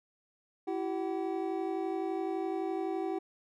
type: tone cluster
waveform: triangle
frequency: 332.9 / 384.7 / 757 Hz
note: E4 / G4 / F#5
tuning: +17 / -33 / +39 cents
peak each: -33 / -33 / -37 dBFS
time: 0.67-3.19 s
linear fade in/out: 10 ms
effects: none